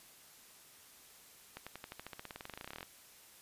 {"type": "accelerating click train", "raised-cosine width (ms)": 0.3, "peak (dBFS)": -28, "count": 26, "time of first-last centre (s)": [1.57, 2.829], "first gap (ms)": 96, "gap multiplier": 0.94, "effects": ["white hiss -59 dBFS RMS until 3.41 s", "resampled to 32000 Hz"]}